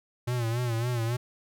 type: tone with vibrato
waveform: square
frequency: 118.7 Hz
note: A#2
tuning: 32 cents sharp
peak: -27 dBFS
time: 0.27-1.17 s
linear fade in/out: 10 ms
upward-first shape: sine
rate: 3.6 Hz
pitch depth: 86 cents each way
effects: none